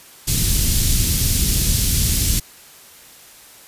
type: band-stop noise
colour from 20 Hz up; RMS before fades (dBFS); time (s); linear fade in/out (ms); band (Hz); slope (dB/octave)
pink; -17; 0.27-2.4; 10; 160 to 4800; 12
effects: white hiss -44 dBFS RMS until 3.67 s + resampled to 32000 Hz